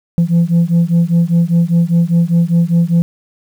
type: beating tone pair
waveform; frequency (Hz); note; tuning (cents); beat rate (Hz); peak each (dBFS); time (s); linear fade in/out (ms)
sine; 167.2 / 172.2; E3 / F3; +25 / -24; 5; -10; 0.18-3.02; 0
effects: tanh soft clip ceiling -6 dBFS + 7-bit